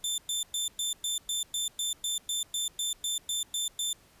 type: tone bursts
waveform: 20% pulse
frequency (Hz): 3550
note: A7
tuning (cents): +15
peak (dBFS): -23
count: 16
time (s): 0.04-3.93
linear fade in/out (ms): 2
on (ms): 140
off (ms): 110
effects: pink hiss -60 dBFS RMS until 4.2 s + resampled to 32000 Hz